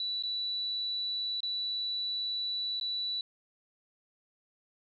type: tone with dropouts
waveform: sine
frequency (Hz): 3951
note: B7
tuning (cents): 0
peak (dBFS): -31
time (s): 0-3.21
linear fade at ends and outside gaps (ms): 2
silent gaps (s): 0.225-0.235 / 1.405-1.431 / 2.799-2.811
effects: none